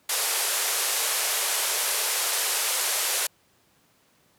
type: band-pass noise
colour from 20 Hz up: white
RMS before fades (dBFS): -26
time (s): 0.09-3.27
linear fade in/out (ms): 5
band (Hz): 400 to 13000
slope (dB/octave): 48
effects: pink hiss -63 dBFS RMS until 4.38 s + high-pass 100 Hz 12 dB/octave